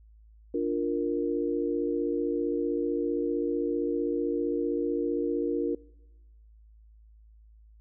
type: chord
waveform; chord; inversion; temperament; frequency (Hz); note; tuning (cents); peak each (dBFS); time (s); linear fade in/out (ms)
sine; Bb major; first; equal; 293.7 / 349.2 / 466.2; D4 / F4 / Bb4; 0 / 0 / 0; -30; 0.54-5.75; 5
effects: noise-tail reverb RT60 1.0 s tail -23 dB re dry + added 54 Hz sine -52 dBFS peak until 7.8 s